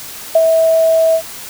sine tone with ADSR envelope, 650 Hz, E5, 24 cents flat, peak -4 dBFS, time 0.35-1.22 s, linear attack 5 ms, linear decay 42 ms, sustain -4 dB, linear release 75 ms, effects white hiss -30 dBFS RMS until 1.49 s

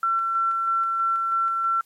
sine tone with tremolo, 1350 Hz, E6, 41 cents sharp, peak -19 dBFS, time 0.03-1.81 s, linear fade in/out 2 ms, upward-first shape square, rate 3.1 Hz, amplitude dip 25%, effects white hiss -62 dBFS RMS until 1.85 s + MP3 64 kbps

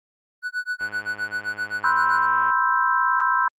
triangle tone with tremolo, 1481 Hz, F#6, 1 cent sharp, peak -20 dBFS, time 0.42-2.27 s, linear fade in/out 50 ms, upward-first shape sine, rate 7.7 Hz, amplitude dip 100%
click train, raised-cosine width 0.5 ms, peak -25 dBFS, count 177, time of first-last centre 0.81-2.502 s, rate 104 Hz
sine chord, C major seventh, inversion third, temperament equal, 987.8 / 1046.5 / 1318.5 / 1568 Hz, B5 / C6 / E6 / G6, 0 / 0 / 0 / 0 cents, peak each -23 dBFS, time 1.84-3.48 s, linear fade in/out 2 ms
effects Opus 24 kbps

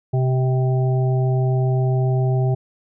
harmonic tone with a mistuned harmonic, 129.1 Hz, C3, 23 cents flat, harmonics 1 / 3 / 5 / 6, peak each -16 / -26 / -30 / -32 dBFS, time 0.13-2.55 s, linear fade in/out 10 ms, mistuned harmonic 6, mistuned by +19 cents, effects none

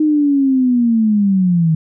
sine linear sweep, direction down, 310.8 to 156.4 Hz, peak -10 dBFS, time 0-1.75 s, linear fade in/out 5 ms, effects none

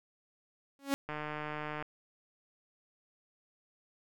sawtooth tone with exponential growth, 277.1 Hz, C#4, 1 cent flat, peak -21 dBFS, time 0.79-0.94 s, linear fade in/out 0 ms, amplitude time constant 32 ms
click train, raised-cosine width 0.5 ms, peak -24 dBFS, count 112, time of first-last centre 1.09-1.825 s, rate 151 Hz
effects none

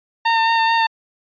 sawtooth tone with vibrato, 909 Hz, A#5, 44 cents flat, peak -10 dBFS, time 0.25-0.87 s, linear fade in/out 10 ms, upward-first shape sine, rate 4.6 Hz, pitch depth 17 cents each way, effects resampled to 11025 Hz

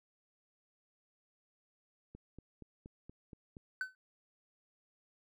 click train, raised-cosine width 3 ms, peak -37 dBFS, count 7, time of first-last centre 2.15-3.568 s, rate 4.23 Hz
triangle tone with exponential decay, 1518 Hz, F#6, 44 cents sharp, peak -29 dBFS, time 3.81-3.95 s, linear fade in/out 1 ms, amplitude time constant 29 ms
effects none

